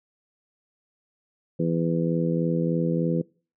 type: harmonic tone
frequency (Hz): 83.3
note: E2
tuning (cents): +19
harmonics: 2 / 3 / 4 / 5 / 6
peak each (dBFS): -24 / -30 / -29 / -33 / -29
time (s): 1.59-3.22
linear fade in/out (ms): 10
effects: noise-tail reverb RT60 0.4 s tail -25 dB re dry